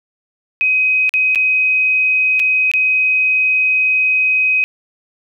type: tone with dropouts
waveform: sine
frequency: 2522 Hz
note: D#7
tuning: 23 cents sharp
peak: -11 dBFS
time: 0.61-4.64 s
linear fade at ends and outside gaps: 0 ms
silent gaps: 1.093-1.139 / 1.349-1.357 / 2.395-2.399 / 2.715-2.737 s
effects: none